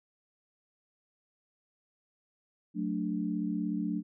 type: chord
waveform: sine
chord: D major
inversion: first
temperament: just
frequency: 183.54 / 220.2 / 293.7 Hz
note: F#3 / A3 / D4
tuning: -14 / +2 / 0 cents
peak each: -34 dBFS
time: 2.74-4.03 s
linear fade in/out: 50 ms
effects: none